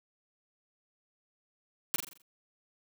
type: noise with echo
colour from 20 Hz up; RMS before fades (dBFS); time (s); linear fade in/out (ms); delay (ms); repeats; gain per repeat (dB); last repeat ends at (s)
white; -29; 1.94-1.96; 0; 43; 6; -6; 2.218
effects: none